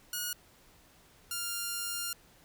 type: tone pair in turn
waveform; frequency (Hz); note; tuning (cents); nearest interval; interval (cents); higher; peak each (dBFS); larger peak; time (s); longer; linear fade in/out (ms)
5% pulse; 1447 / 1400.1; F#6 / F6; -39 / +4; minor second; 57; first; -22; neither; 0.13-0.33 / 1.31-2.13; second; 2
effects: pink hiss -61 dBFS RMS until 2.44 s